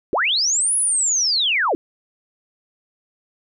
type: linear two-way sweep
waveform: sine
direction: up then down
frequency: 277.2 to 10500 to 277.2 Hz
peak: -16 dBFS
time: 0.13-1.75 s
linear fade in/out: 0 ms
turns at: 0.76 s
effects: none